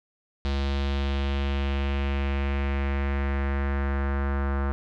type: tone with low-pass filter sweep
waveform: square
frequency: 69.3 Hz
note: C#2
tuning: in tune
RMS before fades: -26 dBFS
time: 0.45-4.72 s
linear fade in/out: 0 ms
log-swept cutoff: 4000 to 1400 Hz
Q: 2.3
effects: none

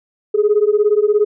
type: beating tone pair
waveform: sine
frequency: 410 / 427 Hz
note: G#4 / G#4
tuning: -22 / +48 cents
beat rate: 17 Hz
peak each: -13 dBFS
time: 0.34-1.25 s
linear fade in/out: 10 ms
effects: tanh soft clip ceiling -5 dBFS

